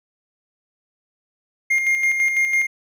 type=tone with tremolo; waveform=triangle; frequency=2123 Hz; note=C7; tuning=25 cents sharp; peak=-13 dBFS; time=1.7-2.67 s; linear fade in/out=10 ms; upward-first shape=square; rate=6 Hz; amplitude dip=45%; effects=none